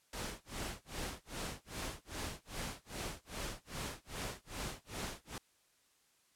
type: noise with tremolo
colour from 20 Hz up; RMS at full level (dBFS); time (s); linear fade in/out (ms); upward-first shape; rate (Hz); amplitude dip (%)
pink; -40; 0.13-5.38; 2; sine; 2.5; 100
effects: white hiss -72 dBFS RMS until 6.35 s + low-pass 11000 Hz 12 dB/octave